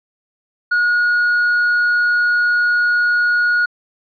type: tone with tanh clipping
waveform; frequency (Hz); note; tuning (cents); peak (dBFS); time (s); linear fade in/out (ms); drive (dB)
sine; 1446; F#6; -40; -13; 0.71-3.66; 10; 2
effects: resampled to 11025 Hz